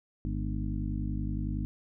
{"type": "harmonic tone with a mistuned harmonic", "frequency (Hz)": 50.8, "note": "G#1", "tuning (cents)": -38, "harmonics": [1, 2, 3, 4, 5, 6], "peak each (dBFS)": [-33, -36, -38, -39, -40, -41], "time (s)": [0.25, 1.65], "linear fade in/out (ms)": 0, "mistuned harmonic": 4, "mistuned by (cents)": 81, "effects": []}